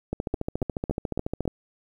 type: two click trains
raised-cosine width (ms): 2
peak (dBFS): -14 / -14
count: 5 / 20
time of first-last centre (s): 0.34-1.454 / 0.13-1.478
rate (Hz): 3.59 / 14.1
effects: 9-bit